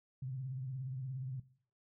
sine tone with vibrato, 130.81 Hz, C3, in tune, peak -38 dBFS, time 0.22-1.4 s, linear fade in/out 5 ms, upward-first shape triangle, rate 17 Hz, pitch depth 95 cents each way, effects noise-tail reverb RT60 0.5 s tail -17 dB re dry

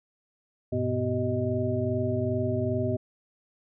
sine tone cluster, 98.9 / 121.4 / 249.3 / 382.6 / 623 Hz, G2 / B2 / B3 / G4 / D#5, +16 / -29 / +16 / -42 / +2 cents, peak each -31 dBFS, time 0.72-2.97 s, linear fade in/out 10 ms, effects none

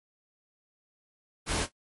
pink noise with echo, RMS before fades -29 dBFS, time 1.46-1.67 s, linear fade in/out 50 ms, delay 25 ms, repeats 2, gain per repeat -15 dB, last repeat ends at 1.72 s, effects MP3 48 kbps

